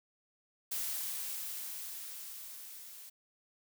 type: noise with level ramp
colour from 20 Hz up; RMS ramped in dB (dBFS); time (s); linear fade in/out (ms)
blue; -36 to -51; 0.71-3.1; 10
effects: none